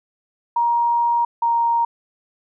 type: tone pair in turn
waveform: sine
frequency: 943 / 933.8 Hz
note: A#5 / A#5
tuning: +20 / +3 cents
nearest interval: unison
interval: 17 cents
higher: first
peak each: -15 dBFS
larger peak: neither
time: 0.56-1.25 / 1.42-1.85 s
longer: first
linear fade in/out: 5 ms
effects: none